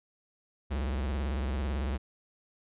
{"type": "tone with vibrato", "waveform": "square", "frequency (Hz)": 68.4, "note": "C#2", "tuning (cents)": -23, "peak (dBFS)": -30, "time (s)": [0.7, 1.98], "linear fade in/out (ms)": 20, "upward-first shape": "sine", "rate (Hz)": 18, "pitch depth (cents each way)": 190, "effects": ["resampled to 8000 Hz"]}